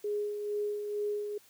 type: tone with tremolo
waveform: sine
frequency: 415.3 Hz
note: G#4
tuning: in tune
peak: -29 dBFS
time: 0.04-1.38 s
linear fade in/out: 5 ms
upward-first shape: sine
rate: 2.2 Hz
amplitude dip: 45%
effects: white hiss -61 dBFS RMS until 1.49 s + high-pass 100 Hz 12 dB/octave